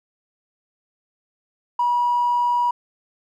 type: tone with tanh clipping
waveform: triangle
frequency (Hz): 967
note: B5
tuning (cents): -37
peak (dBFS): -16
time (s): 1.79-2.71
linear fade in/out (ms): 5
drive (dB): 1
effects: none